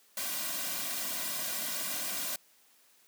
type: noise with comb filter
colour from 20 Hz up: white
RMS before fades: -35 dBFS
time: 0.17-2.36 s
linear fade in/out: 2 ms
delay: 2.3 ms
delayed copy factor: -0.9
effects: white hiss -64 dBFS RMS until 3.07 s + high-pass 200 Hz 12 dB/octave